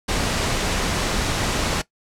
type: noise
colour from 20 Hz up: pink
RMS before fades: -22 dBFS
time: 0.08-1.82 s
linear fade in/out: 10 ms
effects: noise-tail reverb RT60 0.1 s tail -18 dB re dry + low-pass 8000 Hz 12 dB/octave